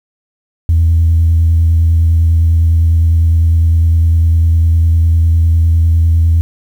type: tone with vibrato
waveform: sine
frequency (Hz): 82.41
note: E2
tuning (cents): 0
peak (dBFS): -5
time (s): 0.69-6.41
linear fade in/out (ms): 0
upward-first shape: sine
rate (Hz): 9.9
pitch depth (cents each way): 19
effects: tanh soft clip ceiling -3 dBFS + 7-bit